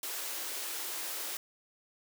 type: high-pass noise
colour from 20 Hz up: white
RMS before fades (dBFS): -38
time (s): 0.03-1.37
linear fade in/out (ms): 2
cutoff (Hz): 290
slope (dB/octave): 96
effects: none